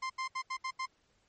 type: tone bursts at uneven times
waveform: 30% pulse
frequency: 1046.5 Hz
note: C6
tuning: in tune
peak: -31 dBFS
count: 6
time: 0.02-0.1 / 0.18-0.28 / 0.35-0.42 / 0.5-0.57 / 0.64-0.71 / 0.79-0.86 s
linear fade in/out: 10 ms
effects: pink hiss -72 dBFS RMS until 1.28 s + MP3 32 kbps